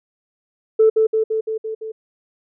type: tone with echo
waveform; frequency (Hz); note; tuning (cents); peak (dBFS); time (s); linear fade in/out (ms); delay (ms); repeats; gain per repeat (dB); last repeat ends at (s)
sine; 440; A4; 0; -8; 0.79-0.9; 10; 170; 6; -3; 1.92
effects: tanh soft clip ceiling -5 dBFS